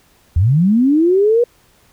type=linear sweep; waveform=sine; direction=up; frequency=74.9 to 488.6 Hz; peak=-9 dBFS; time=0.36-1.44 s; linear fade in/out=5 ms; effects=pink hiss -53 dBFS RMS until 1.92 s

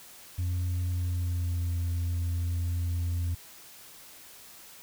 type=tone with pitch glide; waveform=sine; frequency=89.2 to 86.36 Hz; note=F2 to F2; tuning=+37 to -19 cents; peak=-24 dBFS; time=0.38-3.35 s; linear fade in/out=10 ms; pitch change=-56 cents; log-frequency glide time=0.83-1.77 s; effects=tanh soft clip ceiling -26 dBFS + white hiss -50 dBFS RMS until 4.82 s

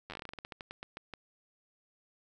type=slowing click train; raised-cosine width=0.3 ms; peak=-26 dBFS; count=19; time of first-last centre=0.1-1.137 s; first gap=10 ms; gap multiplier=1.18; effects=none

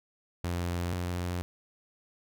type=tone pair in turn; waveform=sawtooth; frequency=87.31 / 88.58 Hz; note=F2 / F2; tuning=0 / +25 cents; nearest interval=unison; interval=25 cents; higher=second; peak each=-26 / -27 dBFS; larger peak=first; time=0.44-0.93 / 0.93-1.42 s; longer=neither; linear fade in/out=0 ms; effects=none

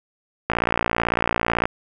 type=click train; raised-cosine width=0.5 ms; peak=-4 dBFS; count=68; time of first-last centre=0.5-1.655 s; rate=58 Hz; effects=none

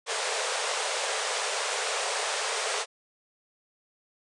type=band-pass noise; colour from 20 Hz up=pink; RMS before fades=-30 dBFS; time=0.06-2.86 s; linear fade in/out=50 ms; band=420 to 9500 Hz; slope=96 dB/octave; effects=none

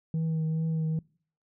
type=tone with vibrato; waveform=sine; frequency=160 Hz; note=D#3; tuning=49 cents sharp; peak=-23 dBFS; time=0.14-0.99 s; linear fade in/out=2 ms; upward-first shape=triangle; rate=2.4 Hz; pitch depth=24 cents each way; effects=noise-tail reverb RT60 0.5 s tail -26 dB re dry + tanh soft clip ceiling -25 dBFS

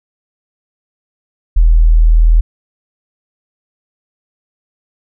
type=tone; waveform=sine; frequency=40.39 Hz; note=E1; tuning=35 cents flat; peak=-4 dBFS; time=1.56-2.41 s; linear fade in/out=10 ms; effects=none

